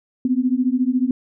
sine beating tone pair, 246.9 / 260.9 Hz, B3 / C4, 0 / -5 cents, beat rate 14 Hz, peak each -19 dBFS, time 0.25-1.11 s, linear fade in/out 2 ms, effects none

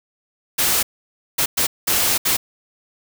white noise bursts at uneven times, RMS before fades -18 dBFS, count 5, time 0.58-0.83 / 1.38-1.46 / 1.57-1.67 / 1.87-2.18 / 2.25-2.37 s, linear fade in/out 10 ms, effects none

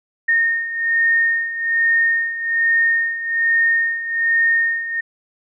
sine beating tone pair, 1837 / 1838.2 Hz, A#6 / A#6, -26 / -25 cents, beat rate 1.2 Hz, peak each -21 / -16 dBFS, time 0.28-5.01 s, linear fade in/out 10 ms, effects none

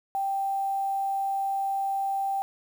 sine tone with quantisation, 784 Hz, G5, in tune, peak -25 dBFS, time 0.15-2.42 s, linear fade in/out 0 ms, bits 8, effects none

